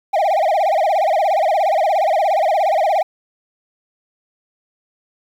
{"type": "tone with vibrato", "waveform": "triangle", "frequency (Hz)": 708, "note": "F5", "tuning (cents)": 23, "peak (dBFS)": -11, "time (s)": [0.13, 3.03], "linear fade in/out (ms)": 10, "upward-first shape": "sine", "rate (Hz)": 17, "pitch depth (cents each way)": 250, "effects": ["8-bit"]}